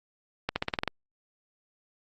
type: accelerating click train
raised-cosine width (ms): 0.3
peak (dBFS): -11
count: 8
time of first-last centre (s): 0.49-0.877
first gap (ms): 70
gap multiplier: 0.92
effects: Opus 48 kbps